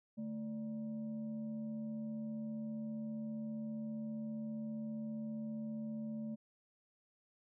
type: tone with frequency modulation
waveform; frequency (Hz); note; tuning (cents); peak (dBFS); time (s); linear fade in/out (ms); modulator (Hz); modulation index
sine; 220; A3; 0; -39; 0.17-6.36; 20; 365; 0.4
effects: none